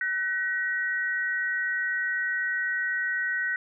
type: tone pair together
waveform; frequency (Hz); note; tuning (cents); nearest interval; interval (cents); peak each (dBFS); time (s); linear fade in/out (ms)
sine; 1508 / 1900; F#6 / A#6; +32 / +33; major third; 401; -28; 0.01-3.56; 2
effects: none